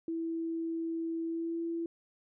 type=tone with pitch glide; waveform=sine; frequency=329.2 to 334.4 Hz; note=E4 to E4; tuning=-2 to +25 cents; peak=-32 dBFS; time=0.08-1.86 s; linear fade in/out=2 ms; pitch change=+27 cents; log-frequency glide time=1.24-1.61 s; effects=none